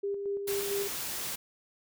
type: tone with tremolo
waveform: sine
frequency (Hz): 400.4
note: G4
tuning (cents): +37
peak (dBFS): -29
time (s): 0.03-0.88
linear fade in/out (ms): 10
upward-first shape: square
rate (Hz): 4.4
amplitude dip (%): 40
type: noise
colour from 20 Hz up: white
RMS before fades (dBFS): -36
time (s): 0.47-1.36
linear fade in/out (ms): 10
effects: none